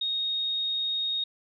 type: tone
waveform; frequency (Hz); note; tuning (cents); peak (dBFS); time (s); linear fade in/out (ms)
sine; 3729; A#7; 0; -26; 0.01-1.24; 5
effects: none